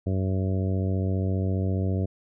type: harmonic tone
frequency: 94.8 Hz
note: F#2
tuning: 43 cents sharp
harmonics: 1 / 2 / 3 / 4 / 5 / 6 / 7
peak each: -24 / -30 / -34 / -36 / -38 / -40 / -41 dBFS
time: 0.06-2.06 s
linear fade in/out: 10 ms
effects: none